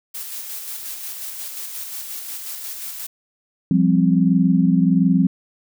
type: noise with tremolo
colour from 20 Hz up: blue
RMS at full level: -30 dBFS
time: 0.14-3.07 s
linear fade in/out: 10 ms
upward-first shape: square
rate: 5.6 Hz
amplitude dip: 30%
type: chord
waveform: sine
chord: F suspended second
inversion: none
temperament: equal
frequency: 174.61 / 196 / 261.6 Hz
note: F3 / G3 / C4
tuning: 0 / 0 / 0 cents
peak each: -16 / -18 / -18 dBFS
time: 3.71-5.27 s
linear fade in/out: 2 ms
effects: none